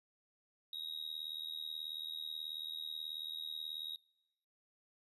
triangle tone with amplitude modulation, 3780 Hz, A#7, 23 cents sharp, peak -36 dBFS, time 0.73-3.96 s, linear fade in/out 2 ms, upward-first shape sine, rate 78.4 Hz, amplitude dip 90%, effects noise-tail reverb RT60 1.0 s tail -24 dB re dry + resampled to 32000 Hz

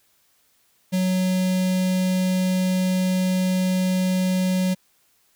square tone with notch filter, 185 Hz, F#3, in tune, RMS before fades -21 dBFS, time 0.92-4.75 s, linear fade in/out 20 ms, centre 1200 Hz, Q 0.83, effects white hiss -63 dBFS RMS until 5.35 s

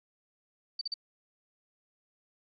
sine tone bursts, 4600 Hz, D8, 37 cents flat, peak -31 dBFS, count 3, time 0.79-0.941 s, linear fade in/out 5 ms, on 23 ms, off 41 ms, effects none

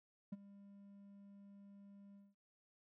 triangle tone with ADSR envelope, 200 Hz, G3, 35 cents sharp, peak -38 dBFS, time 0.32-2.35 s, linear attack 8 ms, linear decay 28 ms, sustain -17 dB, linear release 200 ms, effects none

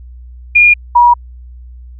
sine tone pair in turn, 2423 / 961.6 Hz, D#7 / B5, -47 / -46 cents, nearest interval octave + major third, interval 1599 cents, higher first, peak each -3 dBFS, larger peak neither, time 0.55-0.74 / 0.95-1.14 s, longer neither, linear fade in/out 10 ms, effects added 61 Hz sine -30 dBFS peak until 1.99 s

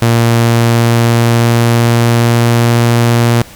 sawtooth tone with pitch glide, 116.54 to 118.03 Hz, A#2 to A#2, 0 to +22 cents, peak -3 dBFS, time 0.02-3.42 s, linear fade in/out 0 ms, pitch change +22 cents, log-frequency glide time 0.17-2.78 s, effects pink hiss -35 dBFS RMS until 3.55 s

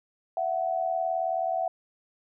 sine tone pair together, 667 / 746 Hz, E5 / F#5, +20 / +14 cents, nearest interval major second, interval 194 cents, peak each -28 dBFS, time 0.37-1.68 s, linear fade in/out 2 ms, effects none

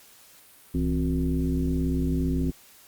sine tone with frequency modulation, 165.2 Hz, E3, 4 cents sharp, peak -22 dBFS, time 0.74-2.51 s, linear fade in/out 10 ms, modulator 97.4 Hz, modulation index 1.5, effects white hiss -53 dBFS RMS until 2.87 s + Opus 48 kbps

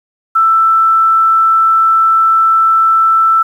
sine tone, 1327 Hz, E6, 11 cents sharp, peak -6 dBFS, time 0.35-3.43 s, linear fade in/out 10 ms, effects 7-bit

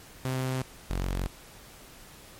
sawtooth tone pair in turn, 130 / 45.8 Hz, C3 / F#1, -11 / -17 cents, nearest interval octave + tritone, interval 1806 cents, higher first, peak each -24 dBFS, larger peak neither, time 0.25-0.62 / 0.9-1.27 s, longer neither, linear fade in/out 0 ms, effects pink hiss -50 dBFS RMS until 2.39 s + MP3 64 kbps

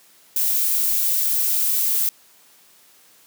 violet noise, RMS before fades -20 dBFS, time 0.36-2.09 s, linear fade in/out 2 ms, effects white hiss -53 dBFS RMS until 3.26 s + high-pass 150 Hz 12 dB/octave

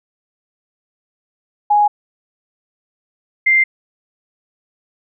sine tone pair in turn, 830.6 / 2093 Hz, G#5 / C7, 0 / 0 cents, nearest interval octave + major third, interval 1600 cents, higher second, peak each -9 dBFS, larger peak neither, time 1.7-1.88 / 3.46-3.64 s, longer neither, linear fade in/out 10 ms, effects none

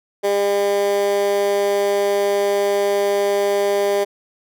15% pulse tone with high-pass filter, 201.3 Hz, G3, 46 cents sharp, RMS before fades -18 dBFS, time 0.23-4.05 s, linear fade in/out 20 ms, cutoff 470 Hz, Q 6.6, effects none

